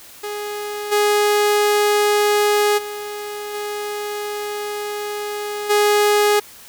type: tone with level steps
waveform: sawtooth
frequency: 415.3 Hz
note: G#4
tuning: in tune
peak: -21 / -10 / -23 / -20 / -9 dBFS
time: 0.23-6.4 s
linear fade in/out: 10 ms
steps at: 0.91 / 2.77 / 3.53 / 5.69 s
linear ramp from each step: 20 ms
effects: white hiss -42 dBFS RMS until 6.68 s